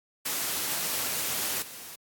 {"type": "noise with level steps", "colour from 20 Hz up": "white", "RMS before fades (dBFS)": [-30, -43], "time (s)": [0.25, 1.96], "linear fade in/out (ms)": 10, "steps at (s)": 1.62, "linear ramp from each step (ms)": 2, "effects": ["high-pass 100 Hz 12 dB/octave", "AAC 64 kbps"]}